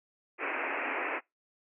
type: band-pass noise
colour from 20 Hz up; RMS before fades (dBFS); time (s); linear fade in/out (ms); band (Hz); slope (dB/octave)
white; -34; 0.38-1.21; 50; 260 to 2600; 96
effects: noise-tail reverb RT60 0.2 s tail -25 dB re dry